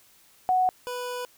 sine / 25% pulse tone pair in turn, 740 / 493.9 Hz, F#5 / B4, 0 / 0 cents, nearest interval perfect fifth, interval 700 cents, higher first, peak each -19 / -27 dBFS, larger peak first, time 0.49-0.69 / 0.87-1.25 s, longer second, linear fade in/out 0 ms, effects white hiss -58 dBFS RMS until 1.37 s

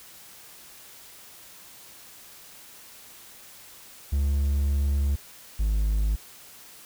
triangle tone pair in turn, 70.5 / 52.36 Hz, C#2 / G#1, +30 / +15 cents, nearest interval perfect fourth, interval 515 cents, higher first, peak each -19 dBFS, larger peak neither, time 4.12-5.16 / 5.59-6.16 s, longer first, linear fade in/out 10 ms, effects white hiss -48 dBFS RMS until 6.85 s

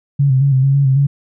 sine tone with pitch steps, 140.6 / 131.1 / 139.8 / 131.2 / 137.1 / 140.2 / 132.9 / 140.6 Hz, C#3 / C3 / C#3 / C3 / C#3 / C#3 / C3 / C#3, +25 / +4 / +15 / +5 / -19 / +20 / +27 / +25 cents, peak -9 dBFS, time 0.19-1.07 s, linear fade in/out 10 ms, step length 110 ms, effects none

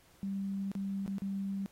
sine tone with dropouts, 196 Hz, G3, in tune, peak -33 dBFS, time 0.23-1.66 s, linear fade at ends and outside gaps 0 ms, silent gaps 0.716-0.752 / 1.062-1.078 / 1.183-1.22 s, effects pink hiss -64 dBFS RMS until 1.71 s + AAC 48 kbps

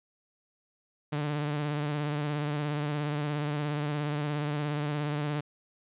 sawtooth tone with vibrato, 147.8 Hz, D3, 11 cents sharp, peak -25 dBFS, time 1.12-5.41 s, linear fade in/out 10 ms, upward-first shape sine, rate 17 Hz, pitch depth 41 cents each way, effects resampled to 8000 Hz + 11-bit

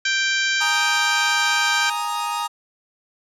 harmonic tone, 784 Hz, G5, in tune, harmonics 2 / 3 / 4 / 5 / 6 / 7 / 8 / 9, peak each -21 / -25 / -27 / -29 / -31 / -32 / -33 / -34 dBFS, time 0.05-1.9 s, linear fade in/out 5 ms
45% pulse chord, Ab suspended second, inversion none, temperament equal, 830.6 / 932.3 / 1244.5 Hz, Ab5 / Bb5 / Eb6, 0 / 0 / 0 cents, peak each -29 / -26 / -27 dBFS, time 0.6-2.48 s, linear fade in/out 20 ms
effects low-pass 12000 Hz 12 dB/octave

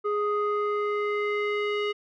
square tone with low-pass filter sweep, 415.3 Hz, G#4, in tune, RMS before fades -27 dBFS, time 0.04-1.93 s, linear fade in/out 20 ms, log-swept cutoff 1100 to 2800 Hz, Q 2.8, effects none

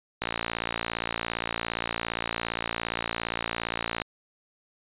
click train, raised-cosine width 0.3 ms, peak -11 dBFS, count 219, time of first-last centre 0.22-4.018 s, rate 57.4 Hz, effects resampled to 8000 Hz

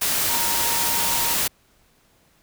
sine tone in noise, 932.3 Hz, A#5, in tune, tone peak -29 dBFS, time 0.29-1.34 s, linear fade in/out 10 ms, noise white, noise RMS -22 dBFS, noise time 0.01-1.48 s, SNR -10 dB, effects pink hiss -60 dBFS RMS until 2.42 s

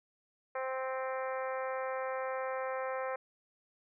harmonic tone, 261.6 Hz, C4, in tune, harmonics 2 / 3 / 4 / 5 / 6 / 7 / 8 / 9, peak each -36 / -42 / -42 / -44 / -48 / -47 / -51 / -53 dBFS, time 0.55-3.16 s, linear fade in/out 5 ms, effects none

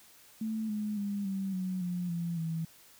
sine tone with pitch steps, 220 / 210.8 / 202 / 193.52 / 185.43 / 177.67 / 170.23 / 163.11 Hz, A3 / G#3 / G#3 / G3 / F#3 / F3 / F3 / E3, 0 / +26 / -48 / -22 / +4 / +30 / -44 / -18 cents, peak -31 dBFS, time 0.41-2.65 s, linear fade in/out 5 ms, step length 280 ms, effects white hiss -58 dBFS RMS until 2.99 s

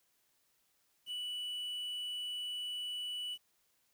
triangle tone with quantisation, 2960 Hz, F#7, in tune, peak -36 dBFS, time 1.06-3.38 s, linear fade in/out 50 ms, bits 10, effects white hiss -75 dBFS RMS until 3.93 s

